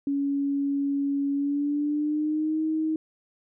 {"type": "tone with pitch glide", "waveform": "sine", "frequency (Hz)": [280.5, 314.9], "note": ["C#4", "D#4"], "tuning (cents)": [21, 21], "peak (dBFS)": -23, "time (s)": [0.07, 2.96], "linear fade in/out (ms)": 2, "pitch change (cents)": 200, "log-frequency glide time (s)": [1.33, 2.62], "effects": []}